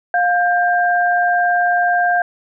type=tone pair together; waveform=sine; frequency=707.3 / 1589 Hz; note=F5 / G6; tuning=+22 / +23 cents; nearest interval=octave + major second; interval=1401 cents; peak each=-14 / -17 dBFS; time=0.14-2.22 s; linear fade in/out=2 ms; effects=none